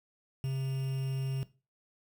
triangle tone with quantisation, 133.7 Hz, C3, 38 cents sharp, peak -28 dBFS, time 0.44-1.43 s, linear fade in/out 0 ms, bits 8, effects noise-tail reverb RT60 0.3 s tail -17 dB re dry

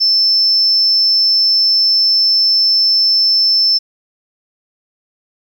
sine tone, 5300 Hz, E8, 9 cents sharp, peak -8 dBFS, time 0-3.79 s, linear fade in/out 20 ms, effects tanh soft clip ceiling -4 dBFS + 8-bit

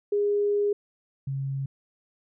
sine tone pair in turn, 410 / 136.31 Hz, G#4 / C#3, -22 / -29 cents, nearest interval octave + perfect fifth, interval 1907 cents, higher first, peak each -21 / -27 dBFS, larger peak first, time 0.12-0.73 / 1.27-1.66 s, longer first, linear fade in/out 5 ms, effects none

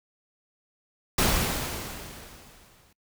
pink noise with exponential decay, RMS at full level -21 dBFS, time 1.18-2.93 s, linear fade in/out 5 ms, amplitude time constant 380 ms, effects noise-tail reverb RT60 0.1 s tail -24 dB re dry

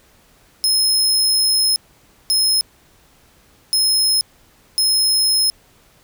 sawtooth tone bursts at uneven times, 5160 Hz, E8, 38 cents flat, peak -11 dBFS, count 4, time 0.64-1.76 / 2.3-2.61 / 3.73-4.21 / 4.78-5.5 s, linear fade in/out 0 ms, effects pink hiss -53 dBFS RMS until 6.03 s

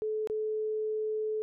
sine tone with dropouts, 432 Hz, A4, 32 cents flat, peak -29 dBFS, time 0.02-1.42 s, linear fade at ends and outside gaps 0 ms, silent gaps 0.273-0.299 s, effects none

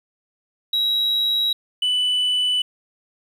sine tone pair in turn, 3860 / 2985 Hz, B7 / F#7, -40 / +15 cents, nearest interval major third, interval 445 cents, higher first, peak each -15 dBFS, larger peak neither, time 0.73-1.53 / 1.82-2.62 s, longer neither, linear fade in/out 5 ms, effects tanh soft clip ceiling -16 dBFS + 8-bit

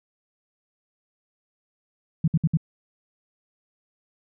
sine tone bursts, 160 Hz, D#3, 49 cents sharp, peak -16 dBFS, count 4, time 2.24-2.572 s, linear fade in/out 5 ms, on 38 ms, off 60 ms, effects none

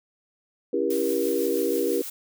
sine chord, C# diminished seventh, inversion none, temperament just, 277.2 / 332.6 / 399.1 / 479 Hz, C#4 / E4 / G4 / Bb4, 0 / +16 / +31 / +47 cents, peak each -30 / -28 / -26 / -26 dBFS, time 0.73-2.02 s, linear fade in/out 5 ms
blue noise with tremolo, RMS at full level -35 dBFS, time 0.9-2.1 s, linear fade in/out 5 ms, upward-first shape sine, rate 6.1 Hz, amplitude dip 25%
effects none

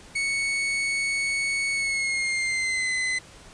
40% pulse tone with pitch glide, 2217 to 2033 Hz, C#7 to B6, 0 to +50 cents, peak -23 dBFS, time 0.15-3.19 s, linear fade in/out 10 ms, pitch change -150 cents, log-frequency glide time 1.73-2.91 s, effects pink hiss -48 dBFS RMS until 3.53 s + resampled to 22050 Hz

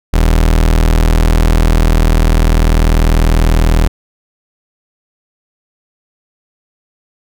35% pulse tone, 40.17 Hz, E1, 44 cents flat, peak -5 dBFS, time 0.13-3.88 s, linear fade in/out 10 ms, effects none

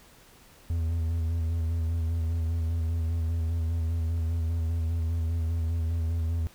triangle tone with vibrato, 82.41 Hz, E2, in tune, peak -23 dBFS, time 0.7-6.47 s, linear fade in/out 0 ms, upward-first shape square, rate 5 Hz, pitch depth 28 cents each way, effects pink hiss -55 dBFS RMS until 6.54 s

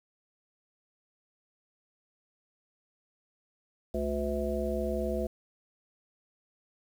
harmonic tone with a mistuned harmonic, 72.3 Hz, D2, 27 cents flat, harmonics 1 / 3 / 5 / 7 / 9, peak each -35 / -35 / -35 / -35 / -35 dBFS, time 3.94-5.27 s, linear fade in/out 5 ms, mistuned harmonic 1, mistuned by -150 cents, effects 9-bit

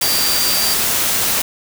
sine tone in noise, 4699 Hz, D8, in tune, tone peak -19 dBFS, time 0.02-0.74 s, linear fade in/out 5 ms, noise white, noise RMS -17 dBFS, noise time 0.01-1.42 s, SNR -5 dB, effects none

